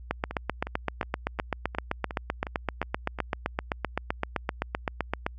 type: two click trains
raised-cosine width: 0.5 ms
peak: -11 / -19 dBFS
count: 41 / 9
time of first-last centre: 0.11-5.265 / 0.31-3.188 s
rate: 7.76 / 2.78 Hz
effects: added 60 Hz sine -41 dBFS peak until 5.38 s